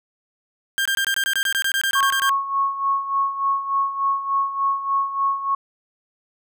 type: tone bursts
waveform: 30% pulse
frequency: 1591 Hz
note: G6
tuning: 25 cents sharp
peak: -16 dBFS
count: 16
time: 0.78-2.294 s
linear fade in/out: 0 ms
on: 74 ms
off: 22 ms
type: tone with tremolo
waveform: sine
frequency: 1100 Hz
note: C#6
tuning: 14 cents flat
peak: -16 dBFS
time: 1.95-5.55 s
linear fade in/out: 5 ms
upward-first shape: sine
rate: 3.4 Hz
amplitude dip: 70%
effects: none